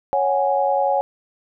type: chord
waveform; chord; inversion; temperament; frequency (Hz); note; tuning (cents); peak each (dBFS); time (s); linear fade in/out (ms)
sine; C# suspended fourth; none; equal; 554.4 / 740 / 830.6; C#5 / F#5 / G#5; 0 / 0 / 0; -20 / -22 / -20; 0.13-1.01; 0
effects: none